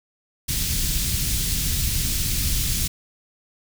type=band-stop noise; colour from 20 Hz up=pink; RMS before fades=-23 dBFS; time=0.48-2.88 s; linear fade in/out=10 ms; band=140 to 3900 Hz; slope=12 dB/octave; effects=none